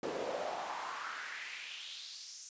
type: noise with high-pass filter sweep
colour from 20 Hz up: brown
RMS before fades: -42 dBFS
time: 0.03-2.49 s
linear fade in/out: 2 ms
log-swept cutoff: 400 to 6600 Hz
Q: 3.3
effects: resampled to 16000 Hz